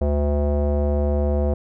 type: tone with low-pass filter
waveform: square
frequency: 72.8 Hz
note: D2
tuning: 15 cents flat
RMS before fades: -20 dBFS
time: 0.01-1.54 s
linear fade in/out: 5 ms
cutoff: 590 Hz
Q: 3.9
effects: none